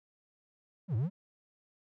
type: exponential two-way sweep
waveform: triangle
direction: down then up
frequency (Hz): 213.8 to 100.8 to 205.4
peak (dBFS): -26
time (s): 0.88-1.1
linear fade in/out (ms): 50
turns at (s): 0.96
effects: none